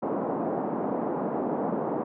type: band-pass noise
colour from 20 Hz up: pink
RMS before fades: -29 dBFS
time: 0.02-2.04 s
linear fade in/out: 10 ms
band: 200 to 920 Hz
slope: 24 dB/octave
effects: none